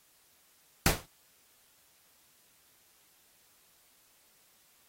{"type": "noise with exponential decay", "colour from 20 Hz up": "pink", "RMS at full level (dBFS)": -20, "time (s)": [0.86, 1.06], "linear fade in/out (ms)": 2, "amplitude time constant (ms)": 42, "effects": ["white hiss -65 dBFS RMS until 4.88 s", "AAC 48 kbps"]}